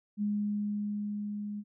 sine tone with level ramp, 207.1 Hz, G#3, 5 cents flat, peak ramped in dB -27 to -35 dBFS, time 0.17-1.64 s, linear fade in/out 50 ms, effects none

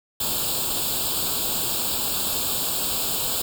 white noise with comb filter, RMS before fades -25 dBFS, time 0.2-3.42 s, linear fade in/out 5 ms, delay 0.25 ms, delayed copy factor +0.9, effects none

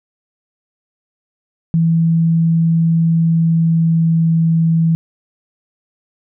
sine tone with pitch glide, 164.81 to 163.86 Hz, E3 to E3, 0 to -10 cents, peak -10 dBFS, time 1.74-4.95 s, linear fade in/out 0 ms, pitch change -10 cents, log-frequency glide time 3.15-4.33 s, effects none

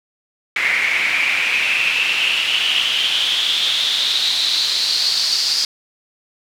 pink noise with band-pass filter sweep, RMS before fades -18 dBFS, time 0.56-5.65 s, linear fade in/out 2 ms, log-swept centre 2100 to 4800 Hz, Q 7.1, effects none

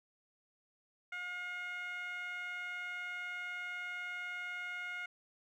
15% pulse tone with band-pass filter, 716 Hz, F5, 43 cents sharp, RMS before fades -42 dBFS, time 1.12-5.06 s, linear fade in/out 5 ms, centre 1800 Hz, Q 7.4, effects none

